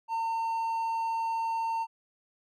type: tone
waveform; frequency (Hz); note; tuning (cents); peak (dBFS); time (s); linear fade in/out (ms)
triangle; 908; A#5; -46; -26; 0.08-1.87; 50
effects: none